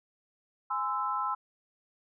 sine chord, Ab augmented, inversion none, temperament equal with one note detuned, 830.6 / 1029.7 / 1318.5 Hz, Ab5 / C6 / E6, 0 / -28 / 0 cents, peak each -36 / -32 / -32 dBFS, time 0.7-1.35 s, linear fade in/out 10 ms, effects none

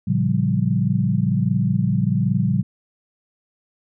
sine chord, G half-diminished seventh, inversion first, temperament equal with one note detuned, 113.68 / 138.59 / 174.61 / 196 Hz, Bb2 / Db3 / F3 / G3, -43 / 0 / 0 / 0 cents, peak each -22 dBFS, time 0.07-2.63 s, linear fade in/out 10 ms, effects none

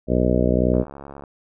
harmonic tone, 61.74 Hz, B1, in tune, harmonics 1 / 2 / 3 / 4 / 5 / 6 / 7 / 8 / 9 / 10, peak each -23 / -25 / -23 / -23 / -27 / -26 / -27 / -26 / -28 / -26 dBFS, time 0.07-0.85 s, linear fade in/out 50 ms
click train, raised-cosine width 1 ms, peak -23 dBFS, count 36, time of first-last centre 0.74-1.238 s, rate 70.3 Hz
effects none

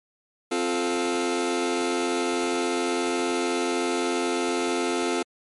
sawtooth chord, F major, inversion second, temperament just, 261.9 / 349.2 / 436.5 Hz, C4 / F4 / A4, +2 / 0 / -14 cents, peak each -25 / -22 / -25 dBFS, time 0.51-5.23 s, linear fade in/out 10 ms, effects MP3 48 kbps

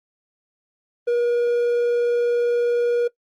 triangle tone with vibrato, 478.5 Hz, A#4, 45 cents sharp, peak -15 dBFS, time 1.07-3.08 s, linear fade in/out 10 ms, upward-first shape square, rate 20 Hz, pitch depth 9 cents each way, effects noise-tail reverb RT60 0.1 s tail -20 dB re dry + Opus 32 kbps

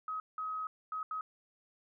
sine tone bursts at uneven times, 1269 Hz, D#6, 34 cents sharp, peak -35 dBFS, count 4, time 0.08-0.2 / 0.38-0.67 / 0.92-1.03 / 1.11-1.21 s, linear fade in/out 2 ms, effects none

